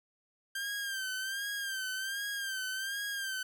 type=tone with vibrato; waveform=sawtooth; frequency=1580 Hz; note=G6; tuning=13 cents sharp; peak=-31 dBFS; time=0.55-3.43 s; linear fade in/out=5 ms; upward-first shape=sine; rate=1.3 Hz; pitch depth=69 cents each way; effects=none